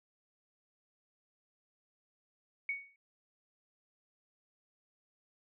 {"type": "tone with exponential decay", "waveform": "sine", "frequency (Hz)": 2231, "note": "C#7", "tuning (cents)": 11, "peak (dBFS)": -30, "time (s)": [2.69, 2.96], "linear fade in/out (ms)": 2, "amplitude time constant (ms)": 58, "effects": []}